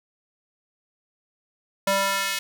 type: tone with high-pass filter sweep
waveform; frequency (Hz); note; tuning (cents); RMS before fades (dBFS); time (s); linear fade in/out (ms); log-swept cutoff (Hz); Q
square; 196; G3; 0; -24; 1.87-2.39; 5; 510 to 2500; 1
effects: none